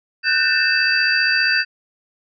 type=tone cluster; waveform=sine; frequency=1484 / 1559 / 1801 / 2631 / 4659 Hz; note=F#6 / G6 / A6 / E7 / D8; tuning=+5 / -10 / +40 / -4 / -15 cents; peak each=-21 dBFS; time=0.23-1.65 s; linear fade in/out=50 ms; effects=none